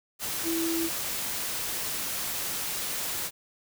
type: tone in noise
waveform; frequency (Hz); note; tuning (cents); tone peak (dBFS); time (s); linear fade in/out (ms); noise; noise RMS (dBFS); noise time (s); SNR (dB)
sine; 330.6; E4; +5; -27; 0.43-0.9; 50; white; -32; 0.19-3.31; +2
effects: none